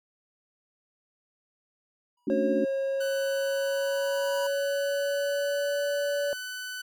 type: tone with exponential growth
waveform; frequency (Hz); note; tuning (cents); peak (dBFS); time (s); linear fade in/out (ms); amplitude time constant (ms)
square; 970; B5; -31; -33; 2.17-4.47; 5; 500
type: chord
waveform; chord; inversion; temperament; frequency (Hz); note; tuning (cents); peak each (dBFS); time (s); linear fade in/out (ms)
sine; D major seventh; second; equal; 220 / 277.2 / 293.7 / 370; A3 / C#4 / D4 / F#4; 0 / 0 / 0 / 0; -30; 2.27-2.65; 5
type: tone with pitch glide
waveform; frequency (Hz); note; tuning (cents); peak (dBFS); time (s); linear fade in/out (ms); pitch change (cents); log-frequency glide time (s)
triangle; 542 to 573.2; C#5 to D5; -39 to -42; -24; 2.3-6.33; 0; +97; 2.84-5.83
type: tone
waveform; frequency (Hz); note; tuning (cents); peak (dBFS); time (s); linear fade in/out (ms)
sawtooth; 1500; F#6; +23; -31; 3-6.82; 10
effects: none